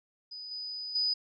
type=tone with level steps; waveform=sine; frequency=4978 Hz; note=D#8; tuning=in tune; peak=-40 / -36 / -26 dBFS; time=0.31-1.14 s; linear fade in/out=10 ms; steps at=0.51 / 0.95 s; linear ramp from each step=5 ms; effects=none